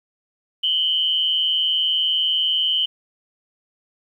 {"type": "tone pair together", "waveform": "sine", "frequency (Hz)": [2960, 3120], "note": ["F#7", "G7"], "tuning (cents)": [0, -9], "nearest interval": "minor second", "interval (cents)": 91, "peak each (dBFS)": -20, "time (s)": [0.63, 2.86], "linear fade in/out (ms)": 10, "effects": ["9-bit"]}